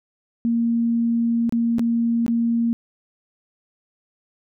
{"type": "tone with dropouts", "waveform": "sine", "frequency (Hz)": 232.7, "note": "A#3", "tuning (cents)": -3, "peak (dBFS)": -17, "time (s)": [0.45, 2.73], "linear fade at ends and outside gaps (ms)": 0, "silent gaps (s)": [[1.494, 1.524], [1.784, 1.794], [2.264, 2.28]], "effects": []}